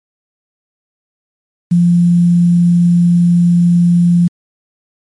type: tone with quantisation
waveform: sine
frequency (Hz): 173.5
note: F3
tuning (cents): -11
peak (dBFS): -6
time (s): 1.71-4.28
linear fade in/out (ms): 10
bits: 6
effects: MP3 48 kbps